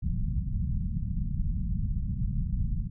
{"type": "low-pass noise", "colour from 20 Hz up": "pink", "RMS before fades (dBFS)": -29, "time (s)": [0.02, 2.9], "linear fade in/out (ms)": 20, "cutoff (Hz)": 200, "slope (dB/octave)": 48, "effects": []}